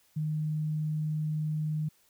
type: tone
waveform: sine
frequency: 153.9 Hz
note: D#3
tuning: 19 cents flat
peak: -28 dBFS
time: 0.16-1.89 s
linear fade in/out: 10 ms
effects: white hiss -66 dBFS RMS until 2.09 s